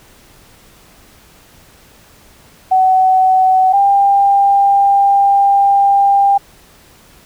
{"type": "tone pair in turn", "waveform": "sine", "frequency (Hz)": [752, 796.7], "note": ["F#5", "G5"], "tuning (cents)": [28, 28], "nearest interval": "minor second", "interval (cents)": 100, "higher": "second", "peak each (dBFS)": -7, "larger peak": "neither", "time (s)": [[2.71, 3.73], [3.73, 6.38]], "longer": "second", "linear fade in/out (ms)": 10, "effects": ["pink hiss -45 dBFS RMS until 7.25 s"]}